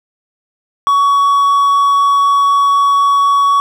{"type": "tone", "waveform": "triangle", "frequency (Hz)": 1124, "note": "C#6", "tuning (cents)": 24, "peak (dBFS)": -6, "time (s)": [0.87, 3.6], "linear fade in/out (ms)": 0, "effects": []}